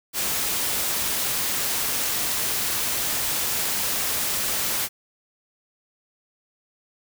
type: noise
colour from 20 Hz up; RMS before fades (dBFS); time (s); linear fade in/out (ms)
white; -25; 0.13-4.89; 50
effects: none